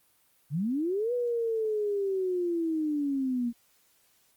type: linear two-way sweep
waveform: sine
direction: up then down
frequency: 130 to 493.3 to 232.6 Hz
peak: -26 dBFS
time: 0.5-3.53 s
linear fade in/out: 50 ms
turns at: 1.13 s
effects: white hiss -66 dBFS RMS until 4.36 s + Opus 32 kbps